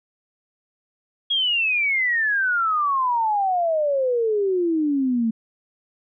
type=exponential sweep; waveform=sine; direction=down; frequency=3322 to 220 Hz; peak=-18 dBFS; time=1.3-5.31 s; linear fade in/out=10 ms; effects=none